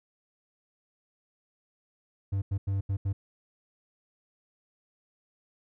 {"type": "tone bursts at uneven times", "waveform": "triangle", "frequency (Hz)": 98, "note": "G2", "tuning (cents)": 0, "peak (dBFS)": -24, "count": 5, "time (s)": [[2.32, 2.42], [2.51, 2.58], [2.67, 2.81], [2.89, 2.97], [3.05, 3.13]], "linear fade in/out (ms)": 10, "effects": []}